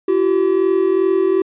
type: tone pair together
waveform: triangle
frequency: 340 / 382.6 Hz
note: F4 / G4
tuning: -46 / -42 cents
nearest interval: major second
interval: 204 cents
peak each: -16 / -12 dBFS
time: 0.08-1.42 s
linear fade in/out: 5 ms
effects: resampled to 8000 Hz